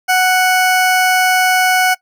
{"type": "tone", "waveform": "20% pulse", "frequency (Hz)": 740, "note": "F#5", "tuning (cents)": 0, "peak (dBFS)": -5, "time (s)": [0.08, 1.95], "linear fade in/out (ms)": 20, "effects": ["noise-tail reverb RT60 0.1 s tail -21 dB re dry"]}